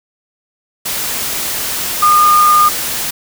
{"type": "tone in noise", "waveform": "sine", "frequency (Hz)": 1217, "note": "D#6", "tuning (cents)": -39, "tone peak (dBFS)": -6, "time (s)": [2.02, 2.69], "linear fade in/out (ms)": 10, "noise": "white", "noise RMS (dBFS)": -19, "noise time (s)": [0.85, 3.11], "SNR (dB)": 10, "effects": []}